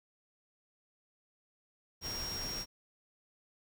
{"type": "tone in noise", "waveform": "sine", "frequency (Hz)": 5580, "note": "F8", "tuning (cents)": -2, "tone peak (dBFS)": -38, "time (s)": [2.01, 2.66], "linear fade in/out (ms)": 50, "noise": "pink", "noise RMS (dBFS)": -43, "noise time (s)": [2.01, 2.66], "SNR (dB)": 2, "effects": []}